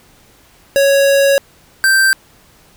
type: tone pair in turn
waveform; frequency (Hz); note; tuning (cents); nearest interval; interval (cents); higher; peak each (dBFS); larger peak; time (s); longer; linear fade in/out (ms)
square; 554.4 / 1565.1; C#5 / G6; 0 / -3; octave + tritone; 1797; second; -9; neither; 0.76-1.38 / 1.84-2.13; first; 0
effects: pink hiss -48 dBFS RMS until 2.76 s